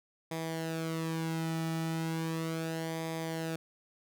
sawtooth tone with flanger, 162.6 Hz, E3, 23 cents flat, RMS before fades -35 dBFS, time 0.31-3.56 s, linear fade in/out 5 ms, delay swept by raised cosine 0.7 to 1.9 ms, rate 0.36 Hz, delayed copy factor -0.65, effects none

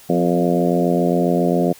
harmonic tone with a mistuned harmonic, 87.4 Hz, F2, 2 cents sharp, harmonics 2 / 3 / 4 / 5 / 6 / 7 / 8, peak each -19 / -21 / -22 / -23 / -24 / -24 / -25 dBFS, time 0.09-1.73 s, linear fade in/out 10 ms, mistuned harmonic 3, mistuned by -33 cents, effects white hiss -45 dBFS RMS until 1.79 s

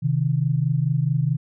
sine tone pair together, 130.81 / 155.45 Hz, C3 / D#3, 0 / -1 cents, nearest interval minor third, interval 299 cents, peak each -21 dBFS, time 0.02-1.37 s, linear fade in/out 20 ms, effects none

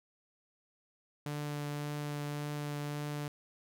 sawtooth tone with vibrato, 146.83 Hz, D3, in tune, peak -32 dBFS, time 1.26-3.28 s, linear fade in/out 2 ms, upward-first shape triangle, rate 1.8 Hz, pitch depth 11 cents each way, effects none

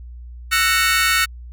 30% pulse chord, F# dominant seventh, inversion third, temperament just, 1332 / 1480 / 1850 / 2220 Hz, E6 / F#6 / A#6 / C#7, +18 / 0 / -14 / +2 cents, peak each -18 dBFS, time 0.51-1.26 s, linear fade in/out 20 ms, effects added 60 Hz sine -33 dBFS peak until 1.52 s

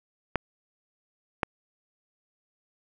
clicks, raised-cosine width 0.5 ms, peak -9 dBFS, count 2, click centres 0.357 / 1.432 s, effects none

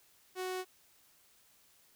sawtooth tone, 370 Hz, F#4, in tune, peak -32 dBFS, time 0.35-0.65 s, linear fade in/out 50 ms, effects white hiss -66 dBFS RMS until 1.95 s

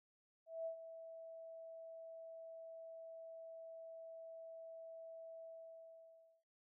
sine tone with ADSR envelope, 655 Hz, E5, 11 cents flat, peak -39 dBFS, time 0.46-6.44 s, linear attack 200 ms, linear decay 97 ms, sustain -11 dB, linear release 1000 ms, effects noise-tail reverb RT60 0.4 s tail -25 dB re dry

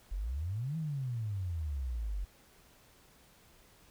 sine exponential two-way sweep, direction up then down, 41.63 to 164.81 to 45.5 Hz, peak -33 dBFS, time 0.11-2.25 s, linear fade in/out 10 ms, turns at 0.77 s, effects pink hiss -62 dBFS RMS until 3.9 s

